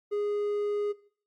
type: tone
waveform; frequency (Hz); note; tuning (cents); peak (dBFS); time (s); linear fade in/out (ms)
triangle; 413.1; G#4; -9; -25; 0.11-0.93; 20
effects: noise-tail reverb RT60 0.5 s tail -18 dB re dry + Opus 48 kbps